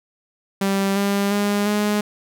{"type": "tone with pitch steps", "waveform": "sawtooth", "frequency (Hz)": [196, 200, 204.1, 208.3], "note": ["G3", "G3", "G#3", "G#3"], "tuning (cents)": [0, 35, -30, 5], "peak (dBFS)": -14, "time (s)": [0.61, 2.01], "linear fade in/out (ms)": 5, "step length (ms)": 350, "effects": []}